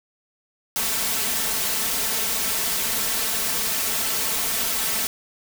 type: noise with comb filter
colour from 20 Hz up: white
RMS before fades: -24 dBFS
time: 0.76-5.07 s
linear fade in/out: 0 ms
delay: 4.5 ms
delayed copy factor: +0.65
effects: none